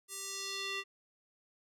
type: tone with band-pass filter sweep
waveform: square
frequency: 392 Hz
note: G4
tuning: in tune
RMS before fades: -40 dBFS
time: 0.08-0.84 s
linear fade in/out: 50 ms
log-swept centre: 9700 to 2600 Hz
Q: 1.7
effects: none